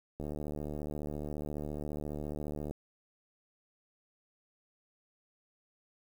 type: click train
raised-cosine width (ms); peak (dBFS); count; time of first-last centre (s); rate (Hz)
2; -26; 188; 0.2-2.71; 74.5
effects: 9-bit